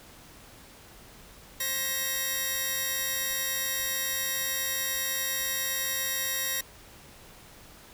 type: tone pair together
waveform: 5% pulse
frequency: 530.4 / 1890 Hz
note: C5 / A#6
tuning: +23 / +23 cents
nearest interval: octave + minor seventh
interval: 2200 cents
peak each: -25 / -18 dBFS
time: 1.6-6.61 s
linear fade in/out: 5 ms
effects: pink hiss -51 dBFS RMS until 7.93 s